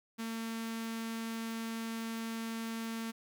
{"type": "tone with notch filter", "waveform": "sawtooth", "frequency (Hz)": 226.5, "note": "A#3", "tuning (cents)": -50, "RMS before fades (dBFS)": -39, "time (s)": [0.18, 3.12], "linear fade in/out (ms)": 20, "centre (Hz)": 570, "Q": 0.95, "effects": []}